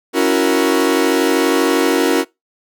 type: chord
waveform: 40% pulse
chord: F# dominant seventh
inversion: second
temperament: equal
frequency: 277.2 / 329.6 / 370 / 466.2 Hz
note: C#4 / E4 / F#4 / A#4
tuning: 0 / 0 / 0 / 0 cents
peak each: -17 dBFS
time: 0.13-2.25 s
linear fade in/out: 50 ms
effects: noise-tail reverb RT60 0.2 s tail -23 dB re dry